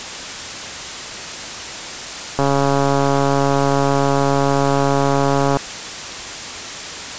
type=click train; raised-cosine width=1 ms; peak=-3 dBFS; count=443; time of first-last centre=2.39-5.57 s; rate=139 Hz; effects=white hiss -28 dBFS RMS until 7.18 s + resampled to 16000 Hz